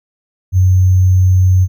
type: tone with sample-and-hold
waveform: sine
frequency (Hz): 92.5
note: F#2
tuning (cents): 0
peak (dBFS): -6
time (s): 0.52-1.68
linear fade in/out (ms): 50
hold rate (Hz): 6300
effects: none